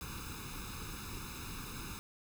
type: noise with comb filter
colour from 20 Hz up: pink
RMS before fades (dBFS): -44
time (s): 0.01-1.99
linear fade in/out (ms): 0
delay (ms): 0.78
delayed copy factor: +0.95
effects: none